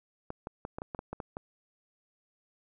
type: clicks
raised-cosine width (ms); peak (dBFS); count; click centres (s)
1; -23; 10; 0.304 / 0.471 / 0.651 / 0.785 / 0.819 / 0.948 / 0.991 / 1.13 / 1.202 / 1.369
effects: none